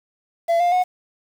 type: tone with pitch steps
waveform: triangle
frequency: 676 / 702.3 / 729.6 Hz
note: E5 / F5 / F#5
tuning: +43 / +10 / -24 cents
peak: -13 dBFS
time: 0.48-0.84 s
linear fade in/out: 20 ms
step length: 120 ms
effects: 7-bit